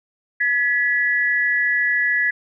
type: tone pair together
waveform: sine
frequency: 1691 / 1957.5 Hz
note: G#6 / B6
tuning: +31 / -16 cents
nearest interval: minor third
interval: 253 cents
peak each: -19 dBFS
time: 0.4-2.31 s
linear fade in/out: 10 ms
effects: none